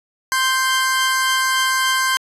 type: tone pair together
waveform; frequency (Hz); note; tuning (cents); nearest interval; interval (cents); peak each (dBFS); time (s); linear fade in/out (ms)
sawtooth; 1046.5 / 1568; C6 / G6; 0 / 0; perfect fifth; 700; -15; 0.32-2.17; 0
effects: resampled to 32000 Hz